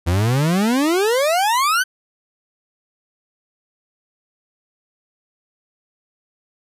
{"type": "exponential sweep", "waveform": "40% pulse", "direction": "up", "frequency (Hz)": [81.5, 1568], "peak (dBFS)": -14, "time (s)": [0.06, 1.84], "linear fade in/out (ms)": 20, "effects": ["resampled to 32000 Hz"]}